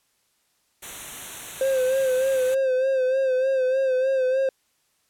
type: band-stop noise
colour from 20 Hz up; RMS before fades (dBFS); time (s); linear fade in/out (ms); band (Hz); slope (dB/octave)
white; -36; 0.82-2.55; 10; 4100 to 5800; 96
type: tone with vibrato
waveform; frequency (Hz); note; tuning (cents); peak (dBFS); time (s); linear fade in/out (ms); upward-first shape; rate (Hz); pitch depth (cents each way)
triangle; 523.3; C5; 0; -17; 1.61-4.49; 2; sine; 3.3; 49
effects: white hiss -68 dBFS RMS until 5.09 s + low-pass 12000 Hz 12 dB/octave